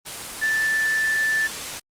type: tone in noise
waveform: sine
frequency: 1760 Hz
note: A6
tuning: in tune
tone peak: -19 dBFS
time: 0.41-1.48 s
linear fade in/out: 20 ms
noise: white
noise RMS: -31 dBFS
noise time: 0.05-1.8 s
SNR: +9 dB
effects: low-pass 10000 Hz 12 dB/octave + Opus 24 kbps